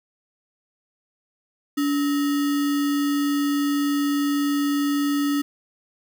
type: tone with sample-and-hold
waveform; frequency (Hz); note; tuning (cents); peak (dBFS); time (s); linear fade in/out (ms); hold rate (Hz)
sine; 286.7; D4; -42; -19; 1.77-5.42; 10; 1575
effects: none